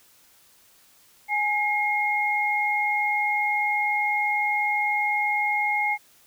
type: tone pair together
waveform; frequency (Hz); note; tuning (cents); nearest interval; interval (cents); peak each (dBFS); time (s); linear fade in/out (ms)
sine; 832.9 / 2144; G#5 / C7; +5 / +42; octave + major third; 1637; -25 / -23; 1.28-5.98; 50
effects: white hiss -57 dBFS RMS until 6.26 s